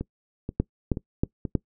two click trains, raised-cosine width 3 ms, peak -9 / -17 dBFS, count 4 / 4, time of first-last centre 0.6-1.552 / 0.01-1.452 s, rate 3.15 / 2.08 Hz, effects noise-tail reverb RT60 0.1 s tail -22 dB re dry

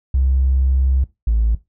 triangle tone pair in turn, 65.9 / 55.42 Hz, C2 / A1, +13 / +13 cents, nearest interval minor third, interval 300 cents, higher first, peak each -9 dBFS, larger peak neither, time 0.14-1.04 / 1.27-1.55 s, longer first, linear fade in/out 5 ms, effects noise-tail reverb RT60 0.2 s tail -20 dB re dry + tanh soft clip ceiling -10 dBFS

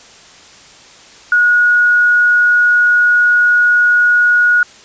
sine tone, 1451 Hz, F#6, 34 cents flat, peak -7 dBFS, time 1.32-4.63 s, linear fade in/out 2 ms, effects white hiss -40 dBFS RMS until 4.84 s + resampled to 16000 Hz

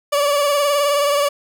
30% pulse tone with vibrato, 575 Hz, D5, 37 cents flat, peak -12 dBFS, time 0.12-1.29 s, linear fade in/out 10 ms, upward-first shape triangle, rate 19 Hz, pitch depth 51 cents each way, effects none

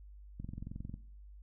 click train, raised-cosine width 5 ms, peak -30 dBFS, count 13, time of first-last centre 0.4-0.941 s, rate 22.2 Hz, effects noise-tail reverb RT60 0.5 s tail -17 dB re dry + added 50 Hz sine -50 dBFS peak until 1.42 s

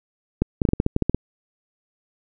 clicks, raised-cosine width 3 ms, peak -5 dBFS, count 11, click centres 0.42 / 0.618 / 0.652 / 0.689 / 0.734 / 0.801 / 0.864 / 0.964 / 1.023 / 1.096 / 1.146 s, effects none

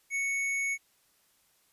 sine tone with tanh clipping, 2217 Hz, C#7, in tune, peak -30 dBFS, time 0.1-0.78 s, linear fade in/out 50 ms, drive 13 dB, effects white hiss -68 dBFS RMS until 1.72 s + resampled to 32000 Hz

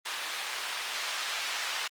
white band-pass noise, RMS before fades -34 dBFS, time 0.05-1.88 s, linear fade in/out 10 ms, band 910 to 3900 Hz, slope 12 dB/octave, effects Opus 24 kbps

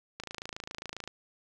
click train, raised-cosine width 0.2 ms, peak -21 dBFS, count 25, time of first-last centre 0.2-1.076 s, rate 27.4 Hz, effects none

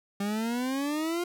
40% pulse exponential sweep, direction up, 198.2 to 355.5 Hz, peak -27 dBFS, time 0.2-1.24 s, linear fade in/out 5 ms, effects none

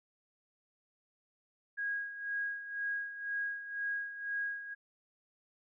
sine tone with tremolo, 1642 Hz, G#6, 20 cents flat, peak -32 dBFS, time 1.77-4.75 s, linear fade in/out 20 ms, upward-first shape sine, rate 2 Hz, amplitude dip 70%, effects none

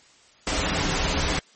pink noise with comb filter, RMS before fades -24 dBFS, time 0.47-1.39 s, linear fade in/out 0 ms, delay 8.6 ms, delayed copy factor -0.55, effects white hiss -55 dBFS RMS until 1.55 s + MP3 32 kbps

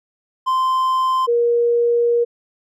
triangle / sine tone pair in turn, 1039 / 473.6 Hz, C6 / A#4, -12 / +27 cents, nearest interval octave + major second, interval 1361 cents, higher first, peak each -13 dBFS, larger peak neither, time 0.46-1.27 / 1.27-2.25 s, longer second, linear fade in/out 20 ms, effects none

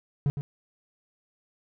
triangle tone with echo, 142.2 Hz, C#3, 45 cents sharp, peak -19 dBFS, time 0.26-0.3 s, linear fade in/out 0 ms, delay 110 ms, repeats 1, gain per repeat -8 dB, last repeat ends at 0.41 s, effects none

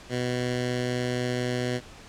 10% pulse tone with notch filter, 124 Hz, B2, 7 cents sharp, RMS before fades -28 dBFS, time 0.09-1.81 s, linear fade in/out 50 ms, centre 880 Hz, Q 1.8, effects pink hiss -47 dBFS RMS until 2.08 s + low-pass 7000 Hz 12 dB/octave

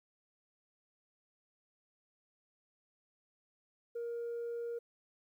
sine tone, 470 Hz, A#4, 14 cents sharp, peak -35 dBFS, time 3.95-4.79 s, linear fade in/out 10 ms, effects tanh soft clip ceiling -35 dBFS + 12-bit

